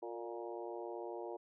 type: harmonic tone with a mistuned harmonic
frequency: 118 Hz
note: A#2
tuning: 22 cents sharp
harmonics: 3 / 4 / 5 / 6 / 7 / 8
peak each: -45 / -47 / -49 / -51 / -52 / -53 dBFS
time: 0.02-1.37 s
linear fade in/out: 10 ms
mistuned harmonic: 4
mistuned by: -40 cents
effects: none